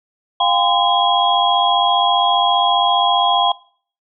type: tone cluster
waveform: sine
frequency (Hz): 705 / 800 / 1024 / 3299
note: F5 / G5 / C6 / G#7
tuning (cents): +16 / +35 / -38 / -12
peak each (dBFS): -18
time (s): 0.4-3.52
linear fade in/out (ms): 5
effects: noise-tail reverb RT60 0.5 s tail -22 dB re dry